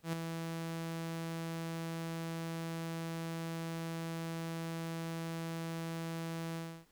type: tone with ADSR envelope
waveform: sawtooth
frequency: 164.81 Hz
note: E3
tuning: in tune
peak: -28 dBFS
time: 0.03-6.86 s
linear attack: 100 ms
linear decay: 6 ms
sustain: -6 dB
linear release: 300 ms
effects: pink hiss -70 dBFS RMS until 6.91 s